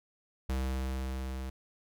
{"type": "tone with level ramp", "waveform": "square", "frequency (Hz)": 65.41, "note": "C2", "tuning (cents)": 0, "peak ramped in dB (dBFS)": [-30, -37], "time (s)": [0.49, 1.5], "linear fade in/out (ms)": 5, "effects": []}